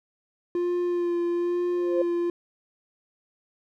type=tone with vibrato; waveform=triangle; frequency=349.2 Hz; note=F4; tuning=in tune; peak=-21 dBFS; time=0.55-2.3 s; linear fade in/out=2 ms; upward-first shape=sine; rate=1.1 Hz; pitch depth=19 cents each way
type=tone with exponential growth; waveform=sine; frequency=523.3 Hz; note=C5; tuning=in tune; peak=-19 dBFS; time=1.67-2.02 s; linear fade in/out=5 ms; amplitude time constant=74 ms
effects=none